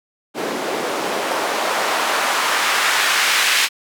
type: noise with band-pass filter sweep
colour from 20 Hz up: white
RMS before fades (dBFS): -19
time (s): 0.34-3.69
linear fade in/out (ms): 50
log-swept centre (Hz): 340 to 2300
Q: 1
effects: high-pass 200 Hz 12 dB/octave